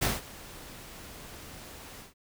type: noise with ADSR envelope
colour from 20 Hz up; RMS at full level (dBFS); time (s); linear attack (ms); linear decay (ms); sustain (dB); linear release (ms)
pink; -26; 0.01-2.14; 17; 180; -20; 140
effects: none